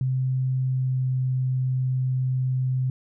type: tone with pitch glide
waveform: sine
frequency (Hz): 130 to 129.1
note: C3 to C3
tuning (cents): -11 to -23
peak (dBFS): -21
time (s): 0.01-2.9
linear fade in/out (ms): 2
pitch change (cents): -12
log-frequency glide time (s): 0.63-1.13
effects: none